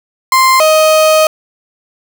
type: tone pair in turn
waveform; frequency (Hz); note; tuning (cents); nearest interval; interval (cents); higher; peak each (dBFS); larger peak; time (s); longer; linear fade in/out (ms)
35% pulse; 1046.5 / 625.9; C6 / D#5; 0 / +10; major sixth; 890; first; -4; neither; 0.32-0.6 / 0.6-1.27; second; 2
effects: none